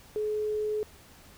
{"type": "tone", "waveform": "sine", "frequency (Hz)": 425.5, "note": "G#4", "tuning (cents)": 42, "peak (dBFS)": -27, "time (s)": [0.16, 0.83], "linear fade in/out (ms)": 0, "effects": ["added 80 Hz sine -61 dBFS peak until 1.37 s", "pink hiss -54 dBFS RMS until 1.37 s"]}